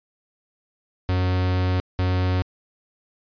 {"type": "tone bursts at uneven times", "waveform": "45% pulse", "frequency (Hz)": 91.7, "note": "F#2", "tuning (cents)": -15, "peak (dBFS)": -19, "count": 2, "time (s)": [[1.09, 1.8], [1.99, 2.42]], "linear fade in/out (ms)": 0, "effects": ["resampled to 11025 Hz"]}